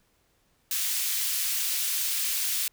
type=high-pass noise; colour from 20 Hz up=white; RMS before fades=-28 dBFS; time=0.71-2.68 s; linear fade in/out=2 ms; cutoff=2300 Hz; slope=12 dB/octave; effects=pink hiss -68 dBFS RMS until 2.72 s